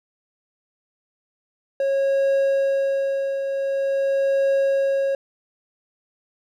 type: tone with tremolo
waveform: triangle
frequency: 547 Hz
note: C#5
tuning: 23 cents flat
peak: -14 dBFS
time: 1.8-5.15 s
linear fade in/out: 2 ms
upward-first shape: triangle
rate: 0.46 Hz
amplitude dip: 55%
effects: none